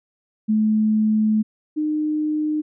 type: tone pair in turn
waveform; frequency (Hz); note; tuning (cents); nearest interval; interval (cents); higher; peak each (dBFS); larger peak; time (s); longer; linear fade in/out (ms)
sine; 215.8 / 305; A3 / D#4; -33 / -34; tritone; 599; second; -15 / -19; first; 0.48-1.43 / 1.76-2.62; first; 20
effects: none